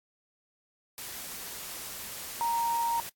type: tone in noise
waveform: sine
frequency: 932.3 Hz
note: A#5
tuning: in tune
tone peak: -26 dBFS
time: 2.41-3 s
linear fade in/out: 0 ms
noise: white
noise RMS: -40 dBFS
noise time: 0.98-3.09 s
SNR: +11 dB
effects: noise-tail reverb RT60 0.1 s tail -21 dB re dry + AAC 64 kbps